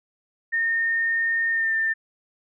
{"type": "tone with pitch glide", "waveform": "sine", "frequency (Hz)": [1830, 1793.4], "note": ["A#6", "A6"], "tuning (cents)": [-32, 33], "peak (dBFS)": -20, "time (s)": [0.52, 1.94], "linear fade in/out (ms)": 20, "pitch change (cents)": -35, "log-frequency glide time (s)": [1.51, 1.73], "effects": []}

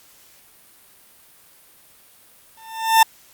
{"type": "tone with exponential growth", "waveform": "40% pulse", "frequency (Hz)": 896, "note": "A5", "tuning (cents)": 31, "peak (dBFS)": -6, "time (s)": [2.57, 3.03], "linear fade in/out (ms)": 5, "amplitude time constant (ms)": 100, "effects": ["white hiss -51 dBFS RMS until 3.33 s", "Opus 48 kbps"]}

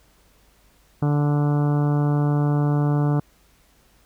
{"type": "harmonic tone", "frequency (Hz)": 146.3, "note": "D3", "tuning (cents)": -6, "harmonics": [1, 2, 3, 4, 5, 6, 7, 8, 9, 10], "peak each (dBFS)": [-18, -25, -31, -35, -34, -37, -40, -39, -42, -44], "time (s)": [1.02, 3.2], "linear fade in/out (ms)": 5, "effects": ["added 50 Hz sine -59 dBFS peak until 4.05 s", "pink hiss -59 dBFS RMS until 4.05 s"]}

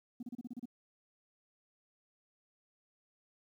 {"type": "tone bursts", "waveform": "sine", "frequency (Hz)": 242.9, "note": "B3", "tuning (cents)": -29, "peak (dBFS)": -38, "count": 8, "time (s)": [0.2, 0.656], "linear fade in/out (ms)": 5, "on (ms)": 29, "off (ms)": 32, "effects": ["tanh soft clip ceiling -37 dBFS", "12-bit"]}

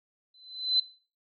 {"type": "tone with exponential growth", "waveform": "sine", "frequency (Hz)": 4038, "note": "B7", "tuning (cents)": 38, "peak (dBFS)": -18, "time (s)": [0.34, 0.8], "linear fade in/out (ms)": 5, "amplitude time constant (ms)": 100, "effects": ["noise-tail reverb RT60 0.4 s tail -21 dB re dry"]}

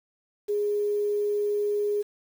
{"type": "tone with quantisation", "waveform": "sine", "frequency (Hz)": 413.4, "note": "G#4", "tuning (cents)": -8, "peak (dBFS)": -23, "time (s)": [0.48, 2.03], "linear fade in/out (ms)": 20, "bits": 8, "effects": []}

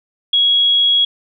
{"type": "tone", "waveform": "sine", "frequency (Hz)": 3322, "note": "G#7", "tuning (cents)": 0, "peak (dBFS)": -10, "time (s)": [0.33, 1.05], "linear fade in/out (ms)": 5, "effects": []}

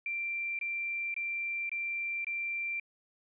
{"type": "tone bursts", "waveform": "sine", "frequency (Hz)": 2359, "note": "D7", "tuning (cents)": 7, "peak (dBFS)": -32, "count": 5, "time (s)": [0.06, 2.798], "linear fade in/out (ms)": 2, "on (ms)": 530, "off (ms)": 22, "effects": []}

